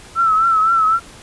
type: tone with vibrato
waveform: sine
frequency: 1320 Hz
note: E6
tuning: 2 cents sharp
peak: -11 dBFS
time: 0.15-1 s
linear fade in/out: 50 ms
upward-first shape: triangle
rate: 3.9 Hz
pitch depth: 72 cents each way
effects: pink hiss -40 dBFS RMS until 1.22 s + resampled to 24000 Hz